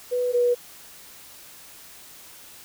sine tone pair in turn, 493.9 / 486 Hz, B4 / B4, 0 / -28 cents, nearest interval unison, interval 28 cents, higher first, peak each -21 / -17 dBFS, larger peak second, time 0.11-0.33 / 0.33-0.55 s, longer neither, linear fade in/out 20 ms, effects white hiss -46 dBFS RMS until 2.64 s

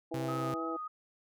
harmonic tone, 164 Hz, E3, 9 cents flat, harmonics 2 / 3 / 4 / 5, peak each -37 / -41 / -43 / -45 dBFS, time 0.11-0.77 s, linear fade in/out 10 ms
sawtooth tone, 132.2 Hz, C3, 18 cents sharp, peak -32 dBFS, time 0.14-0.54 s, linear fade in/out 0 ms
sine tone with vibrato, 1257 Hz, D#6, 17 cents sharp, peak -37 dBFS, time 0.28-0.88 s, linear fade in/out 10 ms, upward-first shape sine, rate 3.3 Hz, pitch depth 21 cents each way
effects none

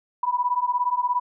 sine beating tone pair, 974 / 991 Hz, B5 / B5, -24 / +6 cents, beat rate 17 Hz, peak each -24 / -23 dBFS, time 0.23-1.2 s, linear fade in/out 5 ms, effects none

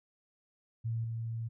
sine tone with level steps, 114.2 Hz, A#2, 35 cents flat, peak -31 / -34 dBFS, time 0.84-1.49 s, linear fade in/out 20 ms, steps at 1.04 s, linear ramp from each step 2 ms, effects none

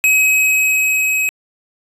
square tone with level ramp, 2546 Hz, D#7, 39 cents sharp, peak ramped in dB -10 to -15 dBFS, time 0.04-1.29 s, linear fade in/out 0 ms, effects resampled to 32000 Hz

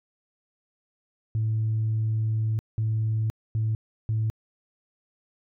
sine tone bursts at uneven times, 110 Hz, A2, in tune, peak -21 dBFS, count 4, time 1.35-2.59 / 2.78-3.3 / 3.55-3.75 / 4.09-4.3 s, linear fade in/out 0 ms, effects tanh soft clip ceiling -19 dBFS

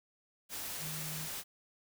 sine tone in noise, 155.56 Hz, D#3, in tune, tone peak -43 dBFS, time 0.79-1.29 s, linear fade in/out 50 ms, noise white, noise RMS -41 dBFS, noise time 0.49-1.44 s, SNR -5 dB, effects none

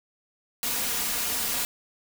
white noise with comb filter, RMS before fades -28 dBFS, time 0.63-1.65 s, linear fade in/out 0 ms, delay 4.2 ms, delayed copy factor +0.55, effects none

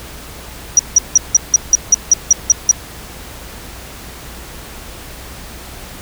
sine tone bursts, 5800 Hz, F#8, 35 cents flat, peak -3 dBFS, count 11, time 0.77-2.712 s, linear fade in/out 2 ms, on 22 ms, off 170 ms, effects added 60 Hz sine -36 dBFS peak until 6.01 s + pink hiss -33 dBFS RMS until 6.01 s

